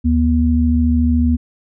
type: tone pair together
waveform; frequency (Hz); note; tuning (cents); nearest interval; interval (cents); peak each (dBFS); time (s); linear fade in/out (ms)
sine; 75.94 / 241.5; D#2 / B3; -41 / -39; octave + minor sixth; 2002; -14; 0.04-1.37; 20
effects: none